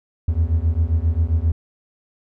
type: beating tone pair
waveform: triangle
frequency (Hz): 77.78 / 85.28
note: D#2 / F2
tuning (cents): 0 / -41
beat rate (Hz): 7.5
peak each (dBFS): -17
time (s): 0.28-1.52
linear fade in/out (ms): 5
effects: none